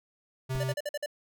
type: tone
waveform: square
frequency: 130.81 Hz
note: C3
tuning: in tune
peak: -30 dBFS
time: 0.49-0.74 s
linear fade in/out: 20 ms
type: noise with exponential decay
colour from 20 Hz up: brown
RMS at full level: -33 dBFS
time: 0.55-0.65 s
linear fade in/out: 0 ms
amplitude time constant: 21 ms
type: tone bursts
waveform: square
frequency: 587 Hz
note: D5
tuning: 1 cent flat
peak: -31 dBFS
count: 6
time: 0.6-1.061 s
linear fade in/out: 5 ms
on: 36 ms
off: 49 ms
effects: none